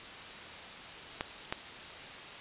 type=clicks; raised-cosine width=0.3 ms; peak=-16 dBFS; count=2; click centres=1.209 / 1.525 s; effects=white hiss -45 dBFS RMS until 2.4 s + resampled to 8000 Hz